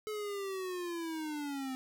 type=linear sweep; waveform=square; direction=down; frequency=431.1 to 257.8 Hz; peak=-37 dBFS; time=0.07-1.75 s; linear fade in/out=0 ms; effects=none